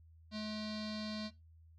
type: tone with low-pass filter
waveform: square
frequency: 213.9 Hz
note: A3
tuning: 49 cents flat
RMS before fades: -41 dBFS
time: 0.31-1.31 s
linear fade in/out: 50 ms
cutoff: 4400 Hz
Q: 6.2
effects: noise-tail reverb RT60 0.2 s tail -17 dB re dry + added 81 Hz sine -58 dBFS peak until 1.78 s